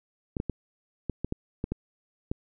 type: clicks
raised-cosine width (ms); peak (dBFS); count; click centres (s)
3; -16; 9; 0.368 / 0.401 / 0.497 / 1.097 / 1.246 / 1.324 / 1.641 / 1.72 / 2.315
effects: none

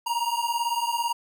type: beating tone pair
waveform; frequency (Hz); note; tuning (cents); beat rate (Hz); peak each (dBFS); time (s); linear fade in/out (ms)
square; 932.3 / 950.3; A#5 / A#5; 0 / +33; 18; -28 / -28; 0.06-1.13; 10
effects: none

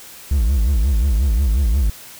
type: tone with vibrato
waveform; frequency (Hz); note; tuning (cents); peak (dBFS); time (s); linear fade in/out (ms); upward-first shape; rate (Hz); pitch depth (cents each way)
triangle; 61.2; B1; -15; -11; 0.31-1.9; 5; sine; 5.6; 290
effects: white hiss -39 dBFS RMS until 2.19 s

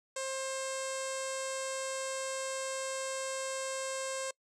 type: tone with low-pass filter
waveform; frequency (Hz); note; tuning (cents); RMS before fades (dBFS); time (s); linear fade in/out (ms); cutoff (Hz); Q
sawtooth; 531; C5; +25; -37; 0.16-4.31; 5; 7900; 5.3
effects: noise-tail reverb RT60 0.1 s tail -25 dB re dry

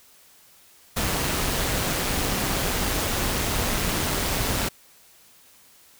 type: noise with amplitude modulation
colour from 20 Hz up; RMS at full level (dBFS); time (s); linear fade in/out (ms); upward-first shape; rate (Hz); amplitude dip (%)
pink; -23; 0.96-4.69; 10; sine; 195; 45
effects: white hiss -54 dBFS RMS until 5.99 s

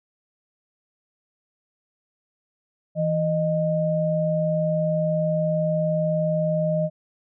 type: tone pair together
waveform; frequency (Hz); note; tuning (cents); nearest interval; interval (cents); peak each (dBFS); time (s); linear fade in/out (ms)
sine; 163.42 / 617; E3 / D#5; -15 / -15; octave + major seventh; 2300; -23 / -22; 2.95-6.9; 50
effects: none

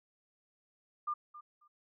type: tone with echo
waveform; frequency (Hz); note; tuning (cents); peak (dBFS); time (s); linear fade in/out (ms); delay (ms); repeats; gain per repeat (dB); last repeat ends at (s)
sine; 1200; D6; +37; -32; 1.07-1.14; 10; 270; 2; -15; 1.68
effects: none

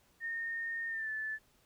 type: tone with pitch glide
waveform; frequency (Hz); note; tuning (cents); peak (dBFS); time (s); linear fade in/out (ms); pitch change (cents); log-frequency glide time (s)
sine; 1835 to 1746.1; A#6 to A6; -28 to -14; -35; 0.2-1.39; 50; -86; 0.88-1.1
effects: pink hiss -69 dBFS RMS until 1.65 s

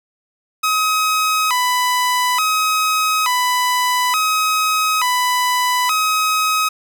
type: tone with vibrato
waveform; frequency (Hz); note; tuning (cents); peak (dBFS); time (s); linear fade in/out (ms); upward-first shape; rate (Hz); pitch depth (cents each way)
sawtooth; 1123; C#6; +22; -11; 0.63-6.69; 10; square; 0.57; 210
effects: none

